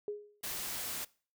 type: tone with exponential decay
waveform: sine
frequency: 415.3 Hz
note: G#4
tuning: in tune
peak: -32 dBFS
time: 0.08-0.41 s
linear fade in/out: 1 ms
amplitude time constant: 70 ms
type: noise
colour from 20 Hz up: white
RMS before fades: -39 dBFS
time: 0.43-1.05 s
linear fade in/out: 10 ms
effects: noise-tail reverb RT60 0.4 s tail -22 dB re dry